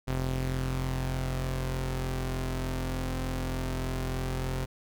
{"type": "tone pair together", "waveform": "sawtooth", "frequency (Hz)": [43.32, 129.8], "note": ["F1", "C3"], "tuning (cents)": [-13, -13], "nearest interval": "octave + perfect fifth", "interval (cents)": 1900, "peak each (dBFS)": -28, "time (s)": [0.07, 4.66], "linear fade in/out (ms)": 20, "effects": []}